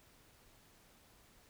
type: silence
effects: pink hiss -65 dBFS RMS until 1.49 s

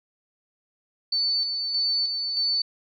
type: tone with tremolo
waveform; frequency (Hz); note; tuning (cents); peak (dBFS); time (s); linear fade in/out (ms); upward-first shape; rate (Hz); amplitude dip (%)
sine; 4504; C#8; +27; -21; 1.12-2.62; 5; square; 1.6; 40
effects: none

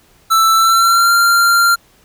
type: tone with pitch glide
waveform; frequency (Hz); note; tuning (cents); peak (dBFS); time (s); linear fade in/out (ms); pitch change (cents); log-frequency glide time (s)
square; 1325 to 1385.3; E6 to F6; +9 to -14; -9; 0.3-1.76; 20; +77; 0.53-1.12
effects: pink hiss -51 dBFS RMS until 2.04 s

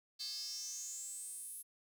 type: tone with high-pass filter sweep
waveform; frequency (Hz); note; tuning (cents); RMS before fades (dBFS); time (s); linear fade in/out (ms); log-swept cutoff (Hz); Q
square; 240; B3; -49; -45; 0.19-1.63; 20; 4400 to 11000; 8.7
effects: none

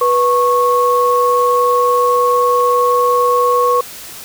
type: tone pair together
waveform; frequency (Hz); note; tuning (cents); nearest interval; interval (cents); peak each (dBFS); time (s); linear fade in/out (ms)
sine; 490 / 1100; B4 / C#6; -14 / -14; octave + major second; 1400; -13 / -12; 0.01-3.81; 5
effects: white hiss -32 dBFS RMS until 4.24 s

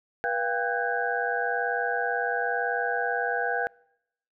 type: tone cluster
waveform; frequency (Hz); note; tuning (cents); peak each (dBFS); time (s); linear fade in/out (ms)
sine; 483.6 / 693 / 791 / 1507 / 1628; B4 / F5 / G5 / F#6 / G#6; -36 / -14 / +15 / +31 / -35; -31; 0.24-3.67; 0
effects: noise-tail reverb RT60 0.8 s tail -26 dB re dry

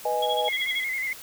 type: chord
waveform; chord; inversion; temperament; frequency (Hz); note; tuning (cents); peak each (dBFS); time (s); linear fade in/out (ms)
sine; G# minor; first; equal with one note detuned; 493.9 / 624.4 / 830.6; B4 / D#5 / G#5; 0 / +6 / 0; -28 / -28 / -26; 0.05-0.49; 5
type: tone with tremolo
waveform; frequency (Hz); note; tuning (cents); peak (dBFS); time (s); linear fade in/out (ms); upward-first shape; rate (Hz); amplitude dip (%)
sine; 3322; G#7; 0; -25; 0.22-0.84; 5; sine; 13; 95
type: tone with vibrato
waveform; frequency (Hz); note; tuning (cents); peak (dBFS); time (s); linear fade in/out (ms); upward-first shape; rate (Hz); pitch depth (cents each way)
sine; 2093; C7; 0; -26; 0.48-1.13; 2; square; 11; 48
effects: white hiss -43 dBFS RMS until 1.22 s

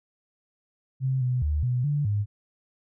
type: tone with pitch steps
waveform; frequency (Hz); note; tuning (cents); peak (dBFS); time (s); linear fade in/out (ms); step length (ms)
sine; 131.8 / 125.7 / 75.1 / 124.2 / 145.9 / 103.2; C3 / B2 / D2 / B2 / D3 / G#2; +13 / +31 / +39 / +10 / -11 / -10; -22; 1-2.26; 50; 210
effects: none

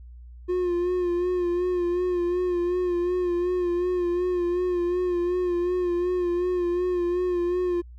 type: tone with vibrato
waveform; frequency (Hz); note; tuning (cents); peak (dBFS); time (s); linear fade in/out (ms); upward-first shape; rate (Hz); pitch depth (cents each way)
triangle; 355.6; F4; +31; -20; 0.48-7.82; 20; sine; 2.7; 39
effects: added 60 Hz sine -41 dBFS peak until 7.98 s

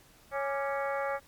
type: harmonic tone with a mistuned harmonic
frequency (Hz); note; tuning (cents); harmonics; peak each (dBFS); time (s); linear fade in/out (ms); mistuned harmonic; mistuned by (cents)
277.2; C#4; 0; 2 / 3 / 4 / 5 / 6 / 7 / 8; -32 / -36 / -38 / -40 / -42 / -43 / -44; 0.31-1.2; 50; 4; +100
effects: pink hiss -59 dBFS RMS until 1.27 s + MP3 96 kbps

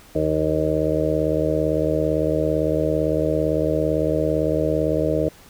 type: harmonic tone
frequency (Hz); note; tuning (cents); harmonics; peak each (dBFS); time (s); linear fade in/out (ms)
77.78; D#2; 0; 1 / 2 / 4 / 5 / 6 / 7 / 8; -29 / -27 / -24 / -31 / -24 / -25 / -25; 0.15-5.29; 5
effects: pink hiss -48 dBFS RMS until 5.49 s

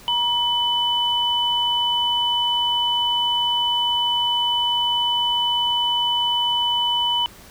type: tone pair together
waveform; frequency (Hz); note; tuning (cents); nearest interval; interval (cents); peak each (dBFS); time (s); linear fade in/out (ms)
sine; 952.3 / 3000; A#5 / F#7; +37 / +23; octave + minor sixth; 1986; -23 / -19; 0.08-7.26; 0
effects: pink hiss -45 dBFS RMS until 7.5 s

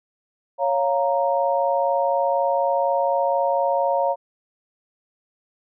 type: chord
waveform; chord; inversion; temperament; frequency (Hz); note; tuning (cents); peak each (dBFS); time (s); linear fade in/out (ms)
sine; Bb minor; first; equal; 554.4 / 698.5 / 932.3; Db5 / F5 / Bb5; 0 / 0 / 0; -21 / -23 / -23; 0.58-4.16; 50
effects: none

